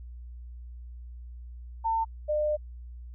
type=tone pair in turn; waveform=sine; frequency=901 / 602.6 Hz; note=A5 / D5; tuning=+41 / +44 cents; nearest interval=perfect fifth; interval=697 cents; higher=first; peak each=-24 dBFS; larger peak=neither; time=1.84-2.05 / 2.28-2.57 s; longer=second; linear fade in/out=20 ms; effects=added 60 Hz sine -40 dBFS peak until 3.14 s